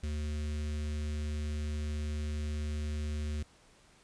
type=tone with notch filter; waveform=square; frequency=75 Hz; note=D2; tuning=37 cents sharp; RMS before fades=-35 dBFS; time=0.03-3.43 s; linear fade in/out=5 ms; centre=830 Hz; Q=0.51; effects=pink hiss -62 dBFS RMS until 4.03 s + resampled to 22050 Hz